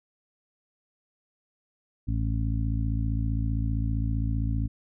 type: harmonic tone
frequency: 55.3 Hz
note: A1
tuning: 9 cents sharp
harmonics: 1 / 2 / 3 / 4 / 5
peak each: -27 / -28 / -40 / -36 / -36 dBFS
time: 2.07-4.68 s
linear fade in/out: 20 ms
effects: none